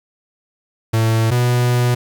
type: tone pair in turn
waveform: 45% pulse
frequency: 112.2 / 122.62 Hz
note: A2 / B2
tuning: +34 / -12 cents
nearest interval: major second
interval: 154 cents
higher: second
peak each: -13 dBFS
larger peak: neither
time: 0.93-1.31 / 1.31-1.95 s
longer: second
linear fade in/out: 10 ms
effects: 8-bit